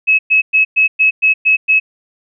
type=tone bursts; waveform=sine; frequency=2576 Hz; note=E7; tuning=41 cents flat; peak=-7 dBFS; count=8; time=0.07-1.8 s; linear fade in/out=20 ms; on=120 ms; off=110 ms; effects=none